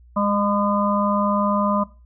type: harmonic tone with a mistuned harmonic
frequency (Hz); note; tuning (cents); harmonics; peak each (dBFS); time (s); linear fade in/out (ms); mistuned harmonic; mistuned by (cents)
203.3; G#3; -37; 1 / 3 / 5 / 6; -21 / -24 / -23 / -26; 0.16-1.84; 10; 1; +16
effects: noise-tail reverb RT60 0.3 s tail -18 dB re dry + added 60 Hz sine -46 dBFS peak until 2.05 s

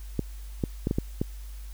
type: clicks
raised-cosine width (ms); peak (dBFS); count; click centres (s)
3; -12; 6; 0.193 / 0.638 / 0.871 / 0.911 / 0.985 / 1.215
effects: added 50 Hz sine -37 dBFS peak until 1.73 s + white hiss -54 dBFS RMS until 1.73 s

